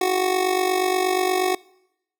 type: tone with amplitude modulation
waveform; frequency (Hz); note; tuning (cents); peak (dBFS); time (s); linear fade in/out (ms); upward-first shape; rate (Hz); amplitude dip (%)
25% pulse; 370; F#4; 0; -12; 0.01-1.55; 5; sine; 48.4; 65
effects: noise-tail reverb RT60 0.8 s tail -23 dB re dry